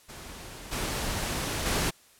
pink noise with level steps, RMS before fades -43 / -31 / -27 dBFS, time 0.08-1.91 s, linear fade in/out 20 ms, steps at 0.71 / 1.65 s, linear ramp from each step 20 ms, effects white hiss -58 dBFS RMS until 2.19 s + low-pass 12000 Hz 12 dB/octave

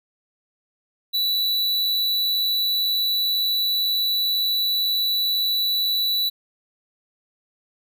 square tone, 3951 Hz, B7, in tune, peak -20 dBFS, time 1.13-6.3 s, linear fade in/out 20 ms, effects none

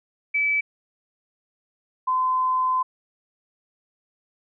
sine tone pair in turn, 2302 / 1025.4 Hz, D7 / C6, -35 / -35 cents, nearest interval octave + major second, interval 1400 cents, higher first, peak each -19 dBFS, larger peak neither, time 0.34-0.61 / 2.07-2.83 s, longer second, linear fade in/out 10 ms, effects none

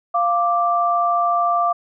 sine tone pair together, 696.1 / 1174.7 Hz, F5 / D6, -6 / 0 cents, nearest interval major sixth, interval 906 cents, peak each -18 dBFS, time 0.14-1.73 s, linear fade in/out 10 ms, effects none

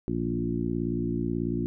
harmonic tone with a mistuned harmonic, 58.27 Hz, A#1, in tune, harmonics 1 / 2 / 3 / 4 / 5 / 6, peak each -37 / -34 / -33 / -32 / -32 / -33 dBFS, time 0.08-1.66 s, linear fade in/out 0 ms, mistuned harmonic 2, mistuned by +23 cents, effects none

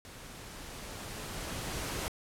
pink noise with level ramp, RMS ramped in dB -49 to -35 dBFS, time 0.05-2.08 s, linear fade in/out 0 ms, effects low-pass 12000 Hz 12 dB/octave

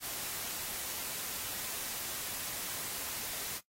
white noise, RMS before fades -39 dBFS, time 0-3.61 s, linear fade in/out 50 ms, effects noise-tail reverb RT60 0.1 s tail -17 dB re dry + AAC 48 kbps

